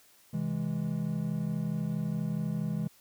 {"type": "chord", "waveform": "triangle", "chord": "C augmented", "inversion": "none", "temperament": "equal with one note detuned", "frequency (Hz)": [130.81, 163.11, 207.7], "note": ["C3", "E3", "G#3"], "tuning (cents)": [0, -18, 0], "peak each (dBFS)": [-35, -30, -32], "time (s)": [0.33, 2.88], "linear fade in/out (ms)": 10, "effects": ["white hiss -61 dBFS RMS until 3 s"]}